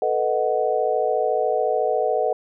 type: chord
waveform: sine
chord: B dominant seventh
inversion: third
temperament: equal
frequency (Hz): 440 / 493.9 / 622.3 / 740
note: A4 / B4 / D#5 / F#5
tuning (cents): 0 / 0 / 0 / 0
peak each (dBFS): -24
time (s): 0.02-2.33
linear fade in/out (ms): 2
effects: none